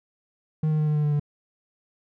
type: tone with pitch steps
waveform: triangle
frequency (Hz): 155.56 / 154.04 / 152.53 / 151.04 / 149.57 / 148.11 / 146.66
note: D#3 / D#3 / D#3 / D3 / D3 / D3 / D3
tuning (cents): 0 / -17 / -34 / +49 / +32 / +15 / -2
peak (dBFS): -18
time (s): 0.63-1.197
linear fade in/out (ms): 5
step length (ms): 81
effects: none